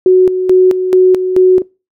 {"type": "tone with tremolo", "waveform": "sine", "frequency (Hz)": 370, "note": "F#4", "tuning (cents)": 0, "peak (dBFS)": -3, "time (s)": [0.06, 1.62], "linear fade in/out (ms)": 2, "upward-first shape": "square", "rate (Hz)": 2.3, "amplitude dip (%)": 60, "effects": ["noise-tail reverb RT60 0.3 s tail -24 dB re dry"]}